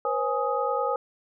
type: tone cluster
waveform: sine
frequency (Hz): 485.3 / 535 / 832 / 1253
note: B4 / C5 / G#5 / D#6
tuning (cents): -30 / +38 / +3 / +12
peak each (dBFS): -29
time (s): 0.05-0.96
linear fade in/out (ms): 2
effects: none